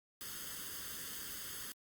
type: noise with comb filter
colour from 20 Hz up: white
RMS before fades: -45 dBFS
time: 0.21-1.72 s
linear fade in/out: 0 ms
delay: 0.62 ms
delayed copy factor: +0.7
effects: Opus 48 kbps